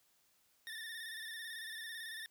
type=tone with vibrato; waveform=25% pulse; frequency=1798 Hz; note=A6; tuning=37 cents sharp; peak=-40 dBFS; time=0.67-2.26 s; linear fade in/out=0 ms; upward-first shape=square; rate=18 Hz; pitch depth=45 cents each way; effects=white hiss -73 dBFS RMS until 2.3 s